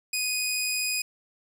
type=tone; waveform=15% pulse; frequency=2489 Hz; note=D#7; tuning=in tune; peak=-19 dBFS; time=0.13-1.02 s; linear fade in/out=5 ms; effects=none